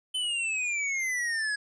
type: exponential sweep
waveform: square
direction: down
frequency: 3064 to 1661.2 Hz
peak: -28 dBFS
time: 0.14-1.56 s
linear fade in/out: 10 ms
effects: resampled to 22050 Hz